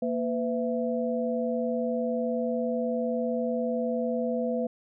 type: tone cluster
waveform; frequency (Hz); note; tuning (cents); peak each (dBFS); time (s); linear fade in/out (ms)
sine; 233.8 / 503 / 665; A#3 / B4 / E5; +5 / +32 / +15; -29 / -29 / -33; 0.02-4.67; 5
effects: none